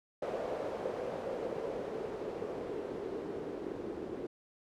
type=noise with low-pass filter sweep; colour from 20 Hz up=blue; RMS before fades=-39 dBFS; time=0.22-4.27 s; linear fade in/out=5 ms; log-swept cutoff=550 to 350 Hz; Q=3.2; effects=none